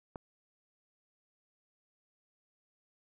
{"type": "click", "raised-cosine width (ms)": 1, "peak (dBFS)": -27, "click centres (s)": 0.158, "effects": []}